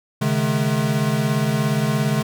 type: tone cluster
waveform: square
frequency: 134.8 / 152 / 213.5 Hz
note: C#3 / D#3 / G#3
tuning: -48 / -40 / +48 cents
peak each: -23 dBFS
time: 0.21-2.23 s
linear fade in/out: 10 ms
effects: none